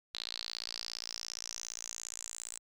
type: tone with band-pass filter sweep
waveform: sawtooth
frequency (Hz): 57.3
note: A#1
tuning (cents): -29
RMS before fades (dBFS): -43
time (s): 0.14-2.59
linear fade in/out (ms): 5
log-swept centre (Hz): 4000 to 7900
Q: 6.7
effects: none